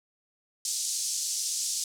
pink band-pass noise, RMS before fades -31 dBFS, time 0.65-1.84 s, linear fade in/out 2 ms, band 5200 to 8800 Hz, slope 24 dB/octave, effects none

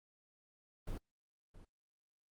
brown noise with echo, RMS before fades -41 dBFS, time 0.87-0.98 s, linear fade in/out 5 ms, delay 670 ms, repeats 1, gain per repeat -15 dB, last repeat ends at 1.65 s, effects Opus 24 kbps

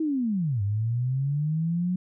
sine linear two-way sweep, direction down then up, 326.1 to 98 to 184 Hz, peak -23 dBFS, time 0-1.96 s, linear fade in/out 5 ms, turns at 0.62 s, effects none

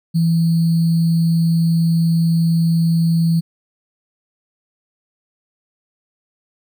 sine tone with sample-and-hold, 165.7 Hz, E3, 9 cents sharp, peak -12 dBFS, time 0.14-3.41 s, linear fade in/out 20 ms, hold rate 4410 Hz, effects none

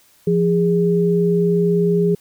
sine tone pair together, 172.68 / 410.7 Hz, F3 / G#4, -19 / -19 cents, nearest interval octave + minor third, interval 1500 cents, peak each -16 dBFS, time 0.27-2.15 s, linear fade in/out 5 ms, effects white hiss -54 dBFS RMS until 2.2 s

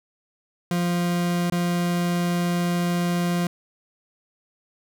40% pulse tone with dropouts, 174.61 Hz, F3, in tune, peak -20 dBFS, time 0.71-3.47 s, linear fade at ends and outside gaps 2 ms, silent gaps 1.5-1.522 s, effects none

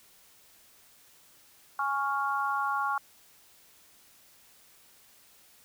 sine chord, Db major, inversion second, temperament equal, 830.6 / 1108.7 / 1396.9 Hz, Ab5 / Db6 / F6, 0 / 0 / 0 cents, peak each -32 / -30 / -32 dBFS, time 1.79-2.98 s, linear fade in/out 2 ms, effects white hiss -59 dBFS RMS until 5.64 s

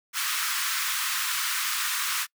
pink high-pass noise, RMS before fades -28 dBFS, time 0.13-2.27 s, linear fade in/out 50 ms, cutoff 1100 Hz, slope 48 dB/octave, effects noise-tail reverb RT60 0.1 s tail -25 dB re dry

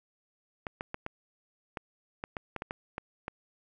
clicks, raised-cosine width 0.5 ms, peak -20 dBFS, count 12, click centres 0.668 / 0.809 / 0.944 / 1.064 / 1.772 / 2.239 / 2.368 / 2.563 / 2.621 / 2.709 / 2.981 / 3.281 s, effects none

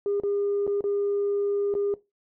sine tone with dropouts, 404.6 Hz, G#4, 45 cents flat, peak -22 dBFS, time 0.06-1.94 s, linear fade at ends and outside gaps 1 ms, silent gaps 0.2-0.235 / 0.667-0.676 / 0.808-0.84 / 1.74-1.751 s, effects noise-tail reverb RT60 0.2 s tail -18 dB re dry + tanh soft clip ceiling -19 dBFS

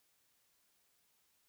silence, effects white hiss -75 dBFS RMS until 1.48 s

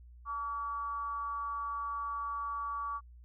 sine tone with frequency modulation, 1141 Hz, C#6, 50 cents sharp, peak -34 dBFS, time 0.25-3.01 s, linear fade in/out 50 ms, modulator 252 Hz, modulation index 0.39, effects added 60 Hz sine -51 dBFS peak until 3.24 s

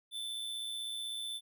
square tone with amplitude modulation, 3520 Hz, A7, in tune, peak -36 dBFS, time 0.11-1.41 s, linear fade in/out 50 ms, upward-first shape sine, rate 116 Hz, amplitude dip 45%, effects none

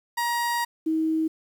30% pulse / sine tone pair in turn, 948 / 318.3 Hz, A#5 / D#4, +29 / +39 cents, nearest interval octave + perfect fifth, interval 1890 cents, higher first, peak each -21 dBFS, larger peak neither, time 0.17-0.65 / 0.86-1.28 s, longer first, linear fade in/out 10 ms, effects 9-bit

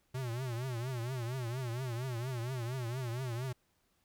square tone with vibrato, 123.47 Hz, B2, in tune, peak -36 dBFS, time 0.14-3.53 s, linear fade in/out 10 ms, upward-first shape triangle, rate 4.3 Hz, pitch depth 160 cents each way, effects pink hiss -75 dBFS RMS until 4.04 s

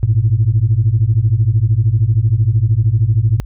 sine beating tone pair, 103.83 / 116.83 Hz, G#2 / A#2, 0 / +4 cents, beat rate 13 Hz, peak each -12 dBFS, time 0.03-3.4 s, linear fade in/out 0 ms, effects tanh soft clip ceiling -4 dBFS + added 50 Hz sine -27 dBFS peak until 3.45 s

